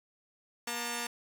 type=tone pair together; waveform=5% pulse; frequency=238.5 / 900.5 Hz; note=A#3 / A5; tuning=+40 / +40 cents; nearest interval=octave + major seventh; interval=2300 cents; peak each=-25 dBFS; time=0.67-1.07 s; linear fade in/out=5 ms; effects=none